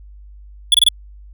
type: tone bursts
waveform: square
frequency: 3424 Hz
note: A7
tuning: 48 cents flat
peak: -8 dBFS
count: 4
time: 0.72-0.887 s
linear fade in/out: 2 ms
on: 23 ms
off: 25 ms
effects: added 50 Hz sine -37 dBFS peak until 1.33 s